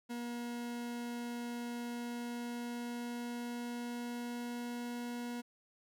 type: tone with pitch glide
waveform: 40% pulse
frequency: 238.9 to 240.6 Hz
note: A#3 to B3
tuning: +43 to -45 cents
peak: -38 dBFS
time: 0.09-5.42 s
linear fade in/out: 20 ms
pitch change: +12 cents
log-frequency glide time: 1.78-4.91 s
effects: none